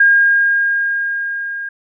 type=tone with level ramp; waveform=sine; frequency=1619 Hz; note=G#6; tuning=45 cents flat; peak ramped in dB=-6 to -22 dBFS; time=0-1.69 s; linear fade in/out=5 ms; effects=none